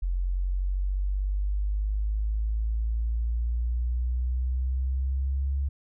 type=exponential sweep; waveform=sine; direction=up; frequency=44.29 to 69.3 Hz; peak=-24 dBFS; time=0.02-5.69 s; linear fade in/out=10 ms; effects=none